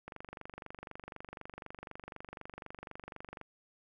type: click train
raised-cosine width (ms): 0.5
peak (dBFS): -29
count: 81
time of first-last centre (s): 0.08-3.413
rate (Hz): 24
effects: none